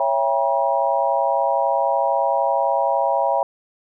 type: chord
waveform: sine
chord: C# diminished seventh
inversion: none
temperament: just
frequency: 554.4 / 665.2 / 798.3 / 957.9 Hz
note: C#5 / E5 / G5 / Bb5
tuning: 0 / +16 / +31 / +47 cents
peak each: -22 dBFS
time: 0-3.43 s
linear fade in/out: 2 ms
effects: none

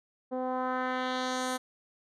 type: tone with low-pass filter sweep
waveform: 10% pulse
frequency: 255.4 Hz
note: C4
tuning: 42 cents flat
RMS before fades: -32 dBFS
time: 0.31-1.58 s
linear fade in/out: 20 ms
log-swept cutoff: 520 to 11000 Hz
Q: 1.4
effects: none

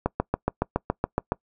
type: click train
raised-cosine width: 1 ms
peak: -8 dBFS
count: 10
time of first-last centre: 0.06-1.321 s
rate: 7.14 Hz
effects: noise-tail reverb RT60 0.1 s tail -24 dB re dry

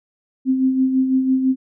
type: tone with tremolo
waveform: sine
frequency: 261.6 Hz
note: C4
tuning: in tune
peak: -12 dBFS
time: 0.45-1.56 s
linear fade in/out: 50 ms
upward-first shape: sine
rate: 6 Hz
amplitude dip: 50%
effects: none

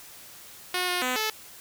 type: tone with pitch steps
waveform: 5% pulse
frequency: 362.1 / 358.2 / 252.9 / 434.5 Hz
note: F#4 / F4 / B3 / A4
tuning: -37 / +44 / +41 / -22 cents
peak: -14 dBFS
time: 0.74-1.3 s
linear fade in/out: 2 ms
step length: 140 ms
effects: white hiss -47 dBFS RMS until 1.6 s

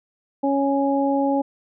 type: harmonic tone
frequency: 277.2 Hz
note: C#4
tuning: in tune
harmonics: 1 / 2 / 3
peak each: -20 / -23 / -24 dBFS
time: 0.43-1.42 s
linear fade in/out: 10 ms
effects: none

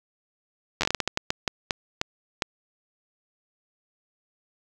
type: slowing click train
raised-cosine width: 0.2 ms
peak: -6 dBFS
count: 15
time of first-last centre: 0.81-2.422 s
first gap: 10 ms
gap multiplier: 1.33
effects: none

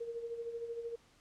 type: tone with tremolo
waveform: sine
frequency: 466 Hz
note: A#4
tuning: 1 cent flat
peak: -36 dBFS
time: 0-0.96 s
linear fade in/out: 10 ms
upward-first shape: sine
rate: 13 Hz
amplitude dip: 60%
effects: pink hiss -66 dBFS RMS until 1.2 s + low-pass 8000 Hz 12 dB/octave

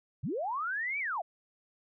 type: linear two-way sweep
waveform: sine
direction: up then down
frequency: 92.5 to 2349 to 608 Hz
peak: -31 dBFS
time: 0.23-1.22 s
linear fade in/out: 10 ms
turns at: 0.99 s
effects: none

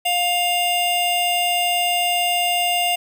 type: tone pair together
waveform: square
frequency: 707.4 / 2794 Hz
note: F5 / F7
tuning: +22 / 0 cents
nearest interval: 2 octaves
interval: 2378 cents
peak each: -21 dBFS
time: 0.05-2.96 s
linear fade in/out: 10 ms
effects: none

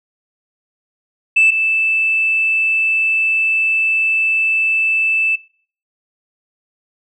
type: tone pair in turn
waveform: sine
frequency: 2637 / 2637 Hz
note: E7 / E7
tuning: 0 / 0 cents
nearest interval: unison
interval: 0 cents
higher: neither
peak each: -7 / -13 dBFS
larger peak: first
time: 1.36-1.51 / 1.51-5.36 s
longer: second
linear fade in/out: 10 ms
effects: noise-tail reverb RT60 0.5 s tail -22 dB re dry + tanh soft clip ceiling -4 dBFS

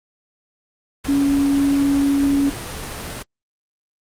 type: tone in noise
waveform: sine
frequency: 280 Hz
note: C#4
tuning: 18 cents sharp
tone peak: -14 dBFS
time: 1.08-2.5 s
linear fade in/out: 10 ms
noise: pink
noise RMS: -29 dBFS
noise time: 1.04-3.23 s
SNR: +12 dB
effects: low-pass 12000 Hz 12 dB/octave + Opus 32 kbps

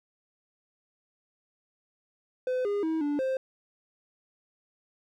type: tone with pitch steps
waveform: triangle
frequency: 508 / 407.6 / 320.6 / 291 / 525 Hz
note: B4 / G#4 / E4 / D4 / C5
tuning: +49 / -32 / -48 / -16 / +6 cents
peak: -24 dBFS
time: 2.47-3.37 s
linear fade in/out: 2 ms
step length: 180 ms
effects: none

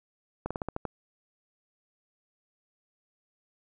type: slowing click train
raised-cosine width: 1 ms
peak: -18 dBFS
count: 7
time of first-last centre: 0.46-0.853 s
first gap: 46 ms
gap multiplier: 1.14
effects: none

